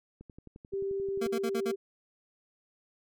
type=click train; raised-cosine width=3 ms; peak=-35 dBFS; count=13; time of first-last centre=0.21-1.263 s; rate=11.4 Hz
type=tone; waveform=sine; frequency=392 Hz; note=G4; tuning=in tune; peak=-30 dBFS; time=0.72-1.76 s; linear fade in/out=20 ms
type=tone bursts; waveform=25% pulse; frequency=229.9 Hz; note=A#3; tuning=24 cents flat; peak=-27 dBFS; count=5; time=1.21-1.718 s; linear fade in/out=10 ms; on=64 ms; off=47 ms
effects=none